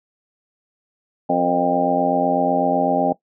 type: harmonic tone with a mistuned harmonic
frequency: 88 Hz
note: F2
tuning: 14 cents sharp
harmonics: 2 / 3 / 4 / 5 / 6 / 7 / 8 / 9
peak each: -27 / -22 / -30 / -26 / -27 / -21 / -29 / -20 dBFS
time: 1.29-3.13 s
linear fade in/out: 10 ms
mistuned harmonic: 5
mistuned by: +51 cents
effects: noise-tail reverb RT60 0.1 s tail -18 dB re dry